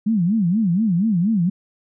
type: tone with vibrato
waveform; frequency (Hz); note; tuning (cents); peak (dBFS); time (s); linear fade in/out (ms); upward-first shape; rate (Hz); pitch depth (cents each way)
sine; 195.5; G3; -4; -15; 0.06-1.5; 10; sine; 4.2; 270
effects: none